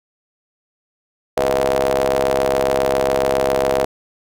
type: ring-modulated tone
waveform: sawtooth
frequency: 67.3 Hz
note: C2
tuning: 49 cents sharp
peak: -8 dBFS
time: 1.37-3.85 s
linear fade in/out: 5 ms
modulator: 562 Hz
effects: none